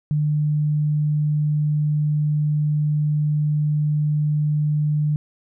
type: tone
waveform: sine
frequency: 150 Hz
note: D3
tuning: 37 cents sharp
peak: -17 dBFS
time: 0.11-5.16 s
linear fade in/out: 0 ms
effects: none